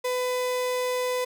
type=tone; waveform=35% pulse; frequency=501 Hz; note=B4; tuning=25 cents sharp; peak=-23 dBFS; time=0.04-1.25 s; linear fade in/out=10 ms; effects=none